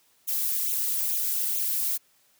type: noise with flanger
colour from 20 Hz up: violet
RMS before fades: -27 dBFS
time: 0.27-1.98 s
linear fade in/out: 20 ms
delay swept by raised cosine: 0.29 to 2.79 ms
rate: 2.3 Hz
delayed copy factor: +0.95
effects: white hiss -64 dBFS RMS until 2.39 s + high-pass 80 Hz 12 dB/octave